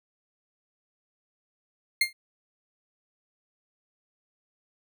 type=tone with exponential decay; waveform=30% pulse; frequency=2119 Hz; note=C7; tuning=21 cents sharp; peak=-14 dBFS; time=2.01-2.13 s; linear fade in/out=5 ms; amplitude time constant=25 ms; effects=none